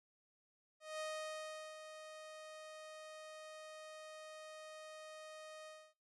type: tone with ADSR envelope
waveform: sawtooth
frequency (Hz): 622.3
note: D#5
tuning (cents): 0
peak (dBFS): -37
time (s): 0.8-5.94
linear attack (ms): 200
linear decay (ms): 760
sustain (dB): -10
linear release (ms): 270
effects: noise-tail reverb RT60 0.3 s tail -21 dB re dry + resampled to 24000 Hz